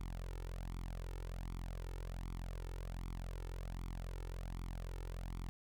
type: tone with flanger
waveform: sawtooth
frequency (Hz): 43.65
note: F1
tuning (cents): 0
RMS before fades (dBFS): -44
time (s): 0-5.49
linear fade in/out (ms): 0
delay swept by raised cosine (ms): 0.87 to 2.27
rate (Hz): 1.3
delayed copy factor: +0.75
effects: none